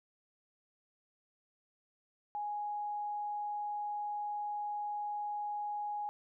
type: tone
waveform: sine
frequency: 830.6 Hz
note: G#5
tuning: in tune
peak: -35 dBFS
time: 2.35-6.09 s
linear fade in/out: 0 ms
effects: none